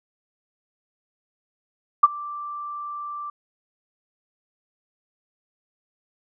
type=tone with ADSR envelope; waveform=sine; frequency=1174.7 Hz; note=D6; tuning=in tune; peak=-6 dBFS; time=2.03-3.3 s; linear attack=8 ms; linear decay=29 ms; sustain=-24 dB; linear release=4 ms; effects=none